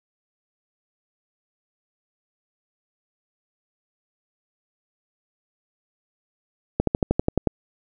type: slowing click train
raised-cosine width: 2 ms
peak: -5 dBFS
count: 9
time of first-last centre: 6.8-7.473 s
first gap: 73 ms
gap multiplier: 1.04
effects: none